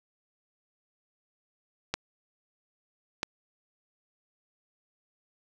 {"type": "clicks", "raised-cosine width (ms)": 0.2, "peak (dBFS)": -11, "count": 2, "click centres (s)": [1.94, 3.231], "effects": []}